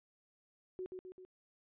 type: tone with echo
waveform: sine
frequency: 370 Hz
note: F#4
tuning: in tune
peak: -39 dBFS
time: 0.79-0.86 s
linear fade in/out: 0 ms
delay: 130 ms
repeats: 3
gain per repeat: -4 dB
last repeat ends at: 1.25 s
effects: resampled to 8000 Hz